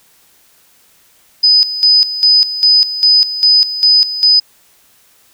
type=tone with tremolo; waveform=sine; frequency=5000 Hz; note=D#8; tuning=8 cents sharp; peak=-5 dBFS; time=1.43-4.4 s; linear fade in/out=10 ms; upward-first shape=square; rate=2.5 Hz; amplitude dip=75%; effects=white hiss -50 dBFS RMS until 5.33 s